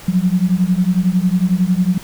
sine beating tone pair, 177.3 / 188.3 Hz, F3 / F#3, +26 / +31 cents, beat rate 11 Hz, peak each -15 dBFS, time 0.08-1.98 s, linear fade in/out 5 ms, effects pink hiss -37 dBFS RMS until 2.03 s

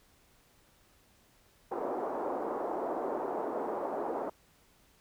pink band-pass noise, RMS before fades -35 dBFS, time 1.71-4.3 s, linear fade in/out 10 ms, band 320 to 970 Hz, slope 24 dB/octave, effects pink hiss -65 dBFS RMS until 5 s

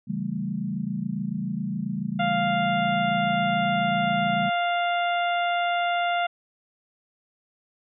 sine chord, A dominant seventh, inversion first, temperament equal with one note detuned, 138.59 / 164.81 / 196 / 223.2 Hz, C#3 / E3 / G3 / A3, 0 / 0 / 0 / +25 cents, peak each -35 / -33 / -29 / -32 dBFS, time 0.07-4.5 s, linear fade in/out 20 ms
harmonic tone, 698.5 Hz, F5, in tune, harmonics 1 / 2 / 3 / 4 / 5, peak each -23 / -29 / -33 / -35 / -37 dBFS, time 2.19-6.27 s, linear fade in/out 10 ms
effects none

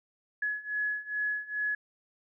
sine beating tone pair, 1692 / 1694.4 Hz, G#6 / G#6, +32 / +34 cents, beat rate 2.4 Hz, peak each -34 / -32 dBFS, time 0.42-1.75 s, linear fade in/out 5 ms, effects none

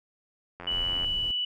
click train, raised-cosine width 0.5 ms, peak -25 dBFS, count 40, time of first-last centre 0.6-1.045 s, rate 87.6 Hz
sine tone, 2960 Hz, F#7, in tune, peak -26 dBFS, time 0.67-1.45 s, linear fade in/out 5 ms
brown noise, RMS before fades -38 dBFS, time 0.71-1.31 s, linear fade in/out 0 ms
effects none

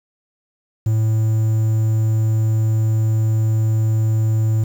triangle tone with quantisation, 110 Hz, A2, in tune, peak -12 dBFS, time 0.86-4.64 s, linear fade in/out 5 ms, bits 7, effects none

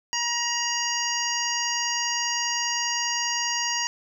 harmonic tone with a mistuned harmonic, 945 Hz, A#5, 23 cents sharp, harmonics 1 / 2 / 3 / 5 / 6 / 7, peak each -31 / -31 / -31 / -31 / -31 / -31 dBFS, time 0.13-3.87 s, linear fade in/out 0 ms, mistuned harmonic 1, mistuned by +18 cents, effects 9-bit

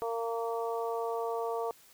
harmonic tone, 230 Hz, A#3, 23 cents flat, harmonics 2 / 3 / 4 / 5, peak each -33 / -37 / -39 / -41 dBFS, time 0.02-1.71 s, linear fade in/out 0 ms, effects white hiss -59 dBFS RMS until 1.93 s

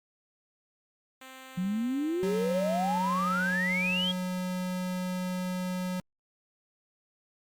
5% pulse tone, 261.6 Hz, C4, in tune, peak -34 dBFS, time 1.21-3.56 s, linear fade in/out 5 ms
sine exponential sweep, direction up, 174.61 to 3322 Hz, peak -27 dBFS, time 1.57-4.12 s, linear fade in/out 10 ms
square tone with pitch glide, 185 to 182.77 Hz, F#3 to F#3, 0 to -21 cents, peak -31 dBFS, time 2.23-6 s, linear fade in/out 0 ms, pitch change -21 cents, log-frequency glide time 2.92-3.26 s
effects Opus 48 kbps

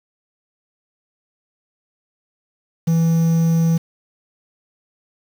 triangle tone with quantisation, 164.81 Hz, E3, in tune, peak -11 dBFS, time 2.87-3.78 s, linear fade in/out 10 ms, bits 6, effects none

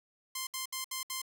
5% pulse tone bursts, 1046.5 Hz, C6, in tune, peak -23 dBFS, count 5, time 0.35-1.218 s, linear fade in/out 5 ms, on 120 ms, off 67 ms, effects none

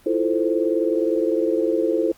sine chord, F major seventh, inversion third, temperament equal, 329.6 / 349.2 / 440 / 523.3 Hz, E4 / F4 / A4 / C5, 0 / 0 / 0 / 0 cents, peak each -22 / -25 / -23 / -24 dBFS, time 0.06-2.12 s, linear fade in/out 5 ms, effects pink hiss -53 dBFS RMS until 2.17 s + Opus 32 kbps

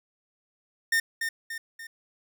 45% pulse tone with echo, 1821 Hz, A#6, 41 cents flat, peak -21 dBFS, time 0.92-1 s, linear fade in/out 5 ms, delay 290 ms, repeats 3, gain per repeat -6 dB, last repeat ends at 1.87 s, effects none

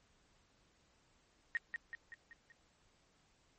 sine tone with echo, 1864.7 Hz, A#6, in tune, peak -32 dBFS, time 1.55-1.57 s, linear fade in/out 0 ms, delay 190 ms, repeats 5, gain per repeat -5 dB, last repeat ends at 2.52 s, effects pink hiss -72 dBFS RMS until 3.58 s + MP3 32 kbps

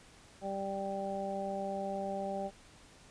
harmonic tone, 196 Hz, G3, in tune, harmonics 1 / 2 / 3 / 4, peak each -41 / -43 / -38 / -39 dBFS, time 0.41-2.51 s, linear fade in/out 50 ms, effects pink hiss -58 dBFS RMS until 3.1 s + resampled to 22050 Hz

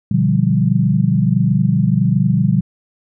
sine chord, G dominant seventh, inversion first, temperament equal with one note detuned, 122.12 / 146.83 / 174.61 / 196 Hz, B2 / D3 / F3 / G3, -19 / 0 / 0 / 0 cents, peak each -17 dBFS, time 0.11-2.61 s, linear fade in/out 5 ms, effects none

